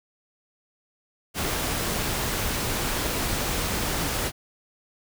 pink noise, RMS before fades -27 dBFS, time 1.34-4.32 s, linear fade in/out 50 ms, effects none

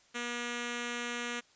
5% pulse tone with notch filter, 240 Hz, B3, 49 cents flat, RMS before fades -37 dBFS, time 0.14-1.41 s, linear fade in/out 20 ms, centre 820 Hz, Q 1.6, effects white hiss -64 dBFS RMS until 1.55 s + resampled to 16000 Hz

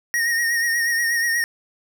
square tone with vibrato, 1864.7 Hz, A#6, in tune, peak -19 dBFS, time 0.14-1.44 s, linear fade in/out 0 ms, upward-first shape sine, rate 8.3 Hz, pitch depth 39 cents each way, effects none

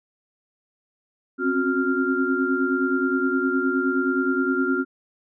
sine tone cluster, 261.7 / 271.3 / 364.6 / 1393 Hz, C4 / C#4 / F#4 / F6, 0 / -37 / -25 / -5 cents, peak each -25 dBFS, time 1.38-4.85 s, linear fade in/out 50 ms, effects none

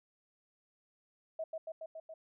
sine tone with echo, 642 Hz, E5, 46 cents flat, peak -35 dBFS, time 1.39-1.44 s, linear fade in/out 5 ms, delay 140 ms, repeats 5, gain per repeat -2 dB, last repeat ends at 2.14 s, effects none

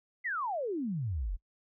sine exponential sweep, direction down, 2093 to 38 Hz, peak -31 dBFS, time 0.24-1.37 s, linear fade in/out 20 ms, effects noise-tail reverb RT60 0.1 s tail -24 dB re dry

